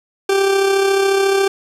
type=tone with amplitude modulation; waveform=40% pulse; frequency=391.5 Hz; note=G4; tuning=2 cents flat; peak=-10 dBFS; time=0.29-1.48 s; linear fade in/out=5 ms; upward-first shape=sine; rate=34.1 Hz; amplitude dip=40%; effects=low-pass 10000 Hz 12 dB/octave + 7-bit